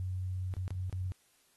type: tone with dropouts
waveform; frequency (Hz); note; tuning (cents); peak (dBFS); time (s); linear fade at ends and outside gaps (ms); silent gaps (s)
sine; 92.5; F#2; 0; -33; 0-1.12; 0; 0.539-0.567 / 0.679-0.706 / 0.897-0.927
effects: white hiss -69 dBFS RMS until 1.56 s + AAC 32 kbps